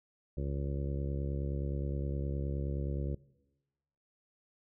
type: harmonic tone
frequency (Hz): 69.6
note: C#2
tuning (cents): +8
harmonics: 1 / 2 / 3 / 4 / 5 / 6 / 7 / 8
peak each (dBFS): -35 / -37 / -44 / -47 / -44 / -49 / -48 / -49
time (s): 0.37-3.15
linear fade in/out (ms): 5
effects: noise-tail reverb RT60 1.0 s tail -20 dB re dry